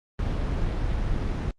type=noise; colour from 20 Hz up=brown; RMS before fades=-26 dBFS; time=0.19-1.51 s; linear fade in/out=2 ms; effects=low-pass 5000 Hz 12 dB/octave + Opus 32 kbps